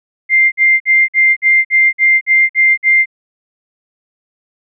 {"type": "tone bursts", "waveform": "sine", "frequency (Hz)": 2098, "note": "C7", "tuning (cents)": 4, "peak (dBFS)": -6, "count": 10, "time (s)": [0.29, 3.058], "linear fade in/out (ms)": 50, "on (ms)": 230, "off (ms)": 52, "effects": []}